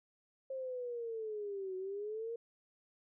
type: linear two-way sweep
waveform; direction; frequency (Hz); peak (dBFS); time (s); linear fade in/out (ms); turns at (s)
sine; down then up; 535 to 370 to 470.1; -38; 0.5-2.36; 5; 1.76
effects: none